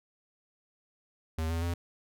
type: tone with pitch steps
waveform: square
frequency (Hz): 80.2 / 82.98 / 85.86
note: E2 / E2 / F2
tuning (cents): -47 / +12 / -29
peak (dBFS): -30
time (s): 1.38-1.74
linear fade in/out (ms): 5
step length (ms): 120
effects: none